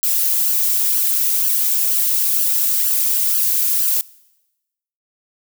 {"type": "noise with flanger", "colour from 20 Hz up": "violet", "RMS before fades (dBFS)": -17, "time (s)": [0.03, 4.01], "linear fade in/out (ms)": 0, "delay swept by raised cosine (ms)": [0.66, 2.66], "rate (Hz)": 2.1, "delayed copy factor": 0.6, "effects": ["noise-tail reverb RT60 1.0 s tail -23 dB re dry"]}